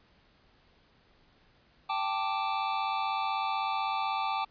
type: chord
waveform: square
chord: G suspended second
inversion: none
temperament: equal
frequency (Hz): 784 / 880 / 1174.7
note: G5 / A5 / D6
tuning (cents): 0 / 0 / 0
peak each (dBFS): -34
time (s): 1.89-4.45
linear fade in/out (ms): 10
effects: pink hiss -64 dBFS RMS until 4.5 s + resampled to 11025 Hz